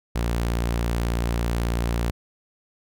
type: tone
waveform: sawtooth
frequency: 58.27 Hz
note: A#1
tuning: in tune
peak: -18 dBFS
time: 0.15-2.11 s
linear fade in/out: 10 ms
effects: none